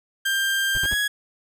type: tone with pitch glide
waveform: 30% pulse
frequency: 1587 to 1667.8 Hz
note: G6 to G#6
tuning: +21 to +7 cents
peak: -18 dBFS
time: 0.25-1.08 s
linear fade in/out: 10 ms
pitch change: +86 cents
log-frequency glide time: 0.84-0.92 s
type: noise bursts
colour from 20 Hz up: brown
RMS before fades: -30 dBFS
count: 3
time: 0.75-0.94 s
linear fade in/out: 0 ms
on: 28 ms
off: 53 ms
effects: none